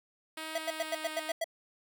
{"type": "tone with pitch glide", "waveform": "5% pulse", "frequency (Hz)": [316.2, 311.5], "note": ["D#4", "D#4"], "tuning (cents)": [28, 2], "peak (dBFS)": -27, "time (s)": [0.37, 1.32], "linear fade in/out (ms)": 5, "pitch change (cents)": -26, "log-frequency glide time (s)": [0.64, 1.11]}
{"type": "tone bursts", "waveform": "square", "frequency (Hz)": 659.3, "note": "E5", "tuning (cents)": 0, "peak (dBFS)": -30, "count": 8, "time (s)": [0.55, 1.443], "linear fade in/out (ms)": 5, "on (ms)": 32, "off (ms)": 91}
{"effects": []}